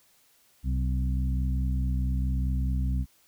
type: harmonic tone with a mistuned harmonic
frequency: 64.7 Hz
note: C2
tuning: 19 cents flat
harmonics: 1 / 2 / 3 / 4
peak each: -25 / -32 / -36 / -39 dBFS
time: 0.63-3.06 s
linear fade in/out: 50 ms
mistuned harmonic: 3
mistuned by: -34 cents
effects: white hiss -63 dBFS RMS until 3.27 s